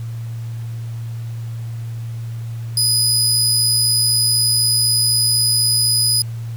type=tone; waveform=25% pulse; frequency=4978 Hz; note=D#8; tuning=in tune; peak=-9 dBFS; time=2.77-6.22 s; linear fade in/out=2 ms; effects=added 115 Hz sine -24 dBFS peak until 6.56 s + pink hiss -46 dBFS RMS until 6.56 s